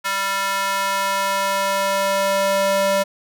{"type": "tone with high-pass filter sweep", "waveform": "square", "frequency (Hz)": 196, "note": "G3", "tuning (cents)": 0, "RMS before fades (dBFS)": -20, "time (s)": [0.04, 3.04], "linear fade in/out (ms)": 20, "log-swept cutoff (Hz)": [1300, 510], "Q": 1.7, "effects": []}